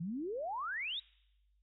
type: exponential sweep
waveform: sine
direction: up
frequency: 155.56 to 3881 Hz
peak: -36 dBFS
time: 0-1 s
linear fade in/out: 10 ms
effects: noise-tail reverb RT60 0.9 s tail -24 dB re dry + added 50 Hz sine -69 dBFS peak until 1.62 s